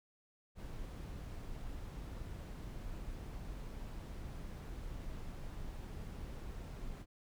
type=noise; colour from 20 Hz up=brown; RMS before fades=-45 dBFS; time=0.55-7.06 s; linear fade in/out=50 ms; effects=none